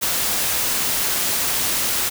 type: noise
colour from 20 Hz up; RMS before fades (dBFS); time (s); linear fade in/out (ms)
white; -21; 0.01-2.1; 20
effects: none